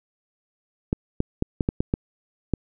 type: clicks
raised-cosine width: 3 ms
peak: -8 dBFS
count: 8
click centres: 0.929 / 1.204 / 1.424 / 1.608 / 1.689 / 1.805 / 1.939 / 2.537 s
effects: none